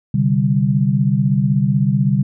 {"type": "chord", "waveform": "sine", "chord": "C suspended second", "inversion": "none", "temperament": "equal", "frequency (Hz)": [130.81, 146.83, 196], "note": ["C3", "D3", "G3"], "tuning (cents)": [0, 0, 0], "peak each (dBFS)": -17, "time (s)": [0.14, 2.23], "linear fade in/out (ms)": 5, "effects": []}